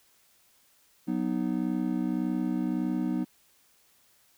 triangle chord, B major, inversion second, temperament just, 185.21 / 246.9 / 308.7 Hz, F#3 / B3 / D#4, +2 / 0 / -14 cents, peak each -30 / -28 / -29 dBFS, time 1.07-3.25 s, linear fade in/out 20 ms, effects white hiss -64 dBFS RMS until 4.37 s

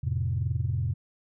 sine chord, F major, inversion none, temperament equal, 87.31 / 110 / 130.81 Hz, F2 / A2 / C3, 0 / 0 / 0 cents, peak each -29 dBFS, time 0.03-0.94 s, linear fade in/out 10 ms, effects tanh soft clip ceiling -17 dBFS

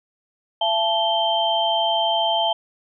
sine tone cluster, 676 / 873 / 3132 Hz, E5 / A5 / G7, +43 / -14 / -2 cents, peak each -22 dBFS, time 0.61-2.53 s, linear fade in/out 5 ms, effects none

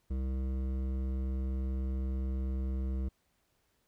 triangle tone with hard clipping, 65.41 Hz, C2, in tune, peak -33 dBFS, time 0.1-3.09 s, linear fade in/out 10 ms, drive 16 dB, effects pink hiss -75 dBFS RMS until 3.87 s

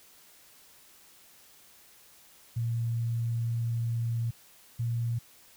sine tone pair in turn, 116.4 / 117.48 Hz, A#2 / A#2, -2 / +14 cents, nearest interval unison, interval 16 cents, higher second, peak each -27 dBFS, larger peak neither, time 2.56-4.31 / 4.79-5.19 s, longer first, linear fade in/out 10 ms, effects white hiss -57 dBFS RMS until 5.56 s

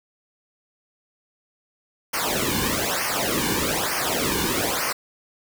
pink noise with flanger, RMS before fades -24 dBFS, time 2.13-4.93 s, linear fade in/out 10 ms, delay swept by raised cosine 0.26 to 1.56 ms, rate 1.1 Hz, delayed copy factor -0.95, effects none

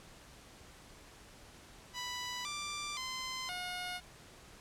10% pulse tone with pitch steps, 988 / 1179 / 1033 / 721 Hz, B5 / D6 / C6 / F#5, 0 / +6 / -22 / -45 cents, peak -30 dBFS, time 1.93-4.01 s, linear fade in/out 50 ms, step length 520 ms, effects pink hiss -56 dBFS RMS until 4.6 s + low-pass 10000 Hz 12 dB/octave

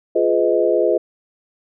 sine chord, F half-diminished seventh, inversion none, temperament just, 349.2 / 419.1 / 502.9 / 628.6 Hz, F4 / Ab4 / Cb5 / Eb5, 0 / +16 / +31 / +18 cents, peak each -19 dBFS, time 0.15-0.98 s, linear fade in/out 10 ms, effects none

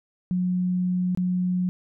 sine tone with dropouts, 181.2 Hz, F#3, 36 cents flat, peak -21 dBFS, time 0.31-1.69 s, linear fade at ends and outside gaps 0 ms, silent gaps 1.149-1.174 s, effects none

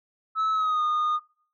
sine tone with pitch glide, 1300 to 1227 Hz, E6 to D#6, -24 to -25 cents, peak -19 dBFS, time 0.35-1.2 s, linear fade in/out 50 ms, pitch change -101 cents, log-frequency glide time 0.52-0.82 s, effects noise-tail reverb RT60 0.5 s tail -24 dB re dry + tanh soft clip ceiling -21 dBFS

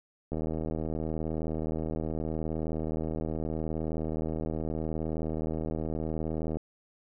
click train, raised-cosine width 2 ms, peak -20 dBFS, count 496, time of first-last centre 0.32-6.57 s, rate 79.2 Hz, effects none

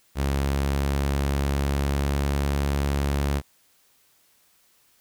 sawtooth tone with pitch glide, 69.3 to 70.55 Hz, C#2 to C#2, 0 to +31 cents, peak -18 dBFS, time 0.15-3.42 s, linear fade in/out 50 ms, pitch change +31 cents, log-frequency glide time 0.27-2.77 s, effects white hiss -62 dBFS RMS until 5 s

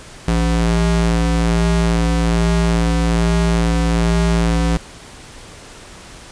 45% pulse ring-modulated tone, 113.8 Hz, A#2, 41 cents flat, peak -10 dBFS, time 0.28-4.77 s, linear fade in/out 0 ms, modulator 56.3 Hz, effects pink hiss -38 dBFS RMS until 6.31 s + resampled to 22050 Hz

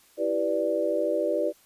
sine chord, E minor seventh, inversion none, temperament equal, 329.6 / 392 / 493.9 / 587.3 Hz, E4 / G4 / B4 / D5, 0 / 0 / 0 / 0 cents, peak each -30 / -31 / -29 / -26 dBFS, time 0.17-1.53 s, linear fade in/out 50 ms, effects white hiss -59 dBFS RMS until 1.65 s + resampled to 32000 Hz

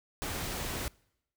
pink noise, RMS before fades -36 dBFS, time 0.22-0.88 s, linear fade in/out 0 ms, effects noise-tail reverb RT60 0.8 s tail -25 dB re dry

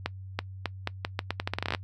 accelerating click train, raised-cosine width 0.3 ms, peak -12 dBFS, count 18, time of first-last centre 0.06-1.749 s, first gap 330 ms, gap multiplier 0.81, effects noise-tail reverb RT60 0.1 s tail -22 dB re dry + added 95 Hz sine -39 dBFS peak until 1.83 s

